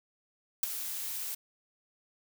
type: noise with ADSR envelope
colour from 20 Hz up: blue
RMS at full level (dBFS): -25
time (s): 0.63-1.35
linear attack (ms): 3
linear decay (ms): 14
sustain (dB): -12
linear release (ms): 8
effects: none